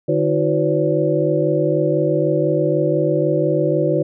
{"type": "tone cluster", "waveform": "sine", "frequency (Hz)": [150.4, 323.3, 369.4, 507, 571], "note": ["D3", "E4", "F#4", "B4", "D5"], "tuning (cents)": [42, -34, -3, 45, -49], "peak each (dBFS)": -21, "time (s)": [0.08, 4.03], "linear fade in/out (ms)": 10, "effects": []}